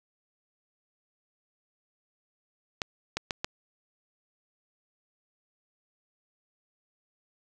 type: clicks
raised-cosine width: 0.2 ms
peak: -12 dBFS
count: 4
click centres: 2.818 / 3.17 / 3.308 / 3.445 s
effects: none